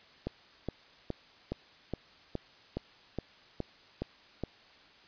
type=click train; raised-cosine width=2 ms; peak=-20 dBFS; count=11; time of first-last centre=0.27-4.437 s; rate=2.4 Hz; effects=white hiss -58 dBFS RMS until 5.07 s + resampled to 11025 Hz